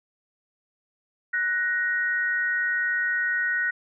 sine tone pair together, 1481.7 / 1879 Hz, F#6 / A#6, +2 / +13 cents, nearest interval major third, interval 411 cents, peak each -25 dBFS, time 1.33-3.71 s, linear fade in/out 10 ms, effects none

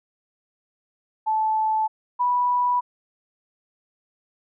sine tone pair in turn, 872 / 982.3 Hz, A5 / B5, -16 / -10 cents, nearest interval major second, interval 206 cents, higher second, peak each -19 / -18 dBFS, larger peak second, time 1.26-1.88 / 2.19-2.81 s, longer neither, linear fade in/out 20 ms, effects none

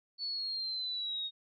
sine linear sweep, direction down, 4461 to 3720 Hz, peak -34 dBFS, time 0.18-1.31 s, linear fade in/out 50 ms, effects none

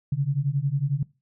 sine beating tone pair, 134.3 / 145.3 Hz, C3 / D3, +46 / -18 cents, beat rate 11 Hz, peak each -25 / -24 dBFS, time 0.12-1.03 s, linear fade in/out 5 ms, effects noise-tail reverb RT60 0.3 s tail -23 dB re dry

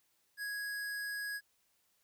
square tone, 1661.2 Hz, G#6, in tune, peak -38 dBFS, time 0.37-1.41 s, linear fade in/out 50 ms, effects white hiss -75 dBFS RMS until 2.03 s

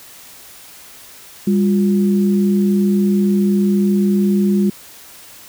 sine tone pair together, 200 / 354.5 Hz, G3 / F4, +35 / +26 cents, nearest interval minor seventh, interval 991 cents, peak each -12 / -20 dBFS, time 1.47-4.7 s, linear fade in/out 5 ms, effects white hiss -40 dBFS RMS until 5.48 s

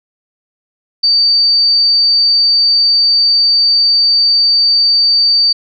sine tone, 4611 Hz, D8, 33 cents flat, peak -7 dBFS, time 1.03-5.53 s, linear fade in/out 10 ms, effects none

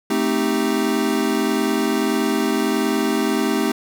square chord, A half-diminished seventh, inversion none, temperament equal, 220 / 261.6 / 311.1 / 392 Hz, A3 / C4 / Eb4 / G4, 0 / 0 / 0 / 0 cents, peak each -24 dBFS, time 0.1-3.72 s, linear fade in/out 5 ms, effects none

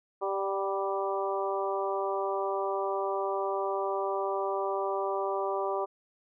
harmonic tone with a mistuned harmonic, 196 Hz, G3, in tune, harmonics 2 / 3 / 4 / 5 / 6, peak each -32 / -34 / -35 / -36 / -37 dBFS, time 0.21-5.86 s, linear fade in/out 20 ms, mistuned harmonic 4, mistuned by -22 cents, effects none

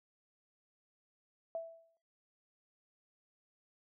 sine tone with exponential decay, 660 Hz, E5, 2 cents sharp, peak -34 dBFS, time 1.55-1.97 s, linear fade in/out 1 ms, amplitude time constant 91 ms, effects noise-tail reverb RT60 0.5 s tail -23 dB re dry

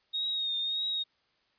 sine tone with vibrato, 3729 Hz, A#7, in tune, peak -29 dBFS, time 0.13-1.04 s, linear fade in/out 20 ms, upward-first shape triangle, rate 1.7 Hz, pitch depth 48 cents each way, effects white hiss -71 dBFS RMS until 1.58 s + resampled to 11025 Hz

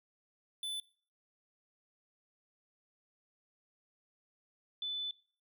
square / sine tone pair in turn, 3500 / 3500 Hz, A7 / A7, -10 / -10 cents, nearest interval unison, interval 0 cents, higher neither, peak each -37 / -35 dBFS, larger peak second, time 0.63-0.8 / 4.82-5.11 s, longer second, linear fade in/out 2 ms, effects noise-tail reverb RT60 0.4 s tail -19 dB re dry

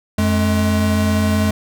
square tone pair together, 89.47 / 212.8 Hz, F2 / G#3, +42 / +42 cents, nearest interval octave + minor third, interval 1500 cents, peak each -18 / -17 dBFS, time 0.18-1.51 s, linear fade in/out 5 ms, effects none

